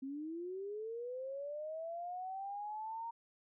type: linear sweep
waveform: sine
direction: up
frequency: 261.6 to 932.3 Hz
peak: -40 dBFS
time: 0.02-3.11 s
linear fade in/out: 10 ms
effects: none